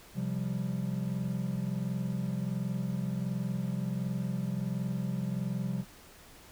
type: chord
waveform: triangle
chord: C suspended fourth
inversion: none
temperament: equal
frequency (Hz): 130.81 / 174.61 / 196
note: C3 / F3 / G3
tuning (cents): 0 / 0 / 0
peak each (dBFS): -33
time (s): 0.14-5.85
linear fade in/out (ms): 50
effects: pink hiss -54 dBFS RMS until 6.51 s